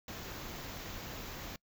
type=band-stop noise; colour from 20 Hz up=pink; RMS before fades=-44 dBFS; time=0.08-1.56 s; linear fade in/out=2 ms; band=7300 to 12000 Hz; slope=96 dB/octave; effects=noise-tail reverb RT60 0.1 s tail -25 dB re dry